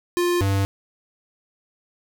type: tone pair in turn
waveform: square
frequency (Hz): 351.3 / 98.13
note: F4 / G2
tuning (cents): +10 / +2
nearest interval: octave + minor seventh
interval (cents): 2208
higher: first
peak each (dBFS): -19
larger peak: neither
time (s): 0.17-0.41 / 0.41-0.65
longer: neither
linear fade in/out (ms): 0
effects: none